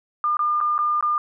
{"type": "tone with dropouts", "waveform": "sine", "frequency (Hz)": 1205, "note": "D6", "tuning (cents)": 44, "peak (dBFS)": -18, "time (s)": [0.24, 1.18], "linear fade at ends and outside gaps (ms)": 1, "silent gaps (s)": [[0.369, 0.392], [0.604, 0.611], [0.78, 0.789], [1.009, 1.026]], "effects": []}